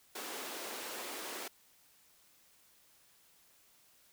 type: high-pass noise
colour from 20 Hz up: pink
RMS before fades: -43 dBFS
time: 0.15-1.48 s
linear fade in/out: 5 ms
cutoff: 300 Hz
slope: 24 dB/octave
effects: white hiss -66 dBFS RMS until 4.12 s